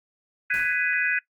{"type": "chord", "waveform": "sine", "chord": "G# minor seventh", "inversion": "third", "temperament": "just", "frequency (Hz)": [1495.1, 1661.2, 1993.5, 2492], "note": ["F#6", "G#6", "B6", "D#7"], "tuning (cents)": [18, 0, 16, 2], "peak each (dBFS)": [-26, -26, -28, -27], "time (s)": [0.5, 1.19], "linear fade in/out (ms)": 5}
{"type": "noise with exponential decay", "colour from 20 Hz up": "pink", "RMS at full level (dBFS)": -39, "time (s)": [0.54, 0.97], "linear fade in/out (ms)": 0, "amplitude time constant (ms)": 93}
{"effects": ["noise-tail reverb RT60 0.1 s tail -20 dB re dry", "Opus 24 kbps"]}